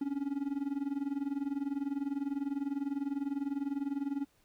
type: tone with tremolo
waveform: triangle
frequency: 280 Hz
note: C#4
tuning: 18 cents sharp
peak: -27 dBFS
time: 0.01-4.25 s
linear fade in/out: 5 ms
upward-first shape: sine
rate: 20 Hz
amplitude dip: 85%
effects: pink hiss -70 dBFS RMS until 4.44 s